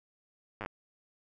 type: slowing click train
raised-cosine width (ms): 0.5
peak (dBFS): -23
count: 6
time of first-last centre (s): 0.61-0.661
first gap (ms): 9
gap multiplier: 1.06
effects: none